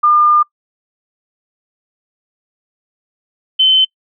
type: tone pair in turn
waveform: sine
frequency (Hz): 1205 / 3066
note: D6 / G7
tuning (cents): +44 / -39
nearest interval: octave + major third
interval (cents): 1617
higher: second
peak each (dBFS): -7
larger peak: neither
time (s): 0.03-0.43 / 3.59-3.85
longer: first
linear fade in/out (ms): 10
effects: noise-tail reverb RT60 0.1 s tail -24 dB re dry